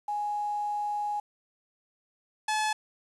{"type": "tone pair in turn", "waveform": ["sine", "sawtooth"], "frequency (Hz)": [830.6, 859.4], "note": ["G#5", "A5"], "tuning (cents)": [0, -41], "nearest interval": "minor second", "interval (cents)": 59, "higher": "second", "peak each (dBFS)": [-28, -22], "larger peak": "second", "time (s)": [[0.08, 1.2], [2.48, 2.73]], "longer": "first", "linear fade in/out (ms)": 5, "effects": ["resampled to 24000 Hz", "9-bit"]}